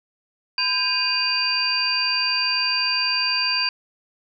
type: tone cluster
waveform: sine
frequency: 1007 / 1592 / 2478 / 2803 / 4670 Hz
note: B5 / G6 / D#7 / F7 / D8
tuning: +33 / +26 / -8 / +6 / -11 cents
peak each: -30 / -30 / -26 / -30 / -21 dBFS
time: 0.58-3.69 s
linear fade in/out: 2 ms
effects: none